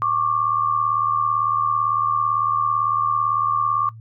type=tone pair together; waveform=sine; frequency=1100 / 1177.9 Hz; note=C#6 / D6; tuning=-14 / +5 cents; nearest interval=minor second; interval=119 cents; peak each=-22 / -20 dBFS; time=0.02-3.89 s; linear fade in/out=0 ms; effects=noise-tail reverb RT60 0.1 s tail -17 dB re dry + added 112 Hz sine -37 dBFS peak until 4 s